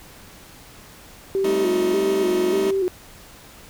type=tone with vibrato; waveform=sine; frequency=375.5 Hz; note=F#4; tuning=26 cents sharp; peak=-18 dBFS; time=1.35-2.88 s; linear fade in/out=0 ms; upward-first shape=square; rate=1.7 Hz; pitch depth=58 cents each way
type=chord; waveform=sawtooth; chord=A half-diminished seventh; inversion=third; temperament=just; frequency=198 / 220 / 264 / 316.8 Hz; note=G3 / A3 / C4 / Eb4; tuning=+18 / 0 / +16 / +31 cents; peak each=-27 / -27 / -28 / -23 dBFS; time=1.44-2.71 s; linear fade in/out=5 ms
effects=pink hiss -45 dBFS RMS until 3.69 s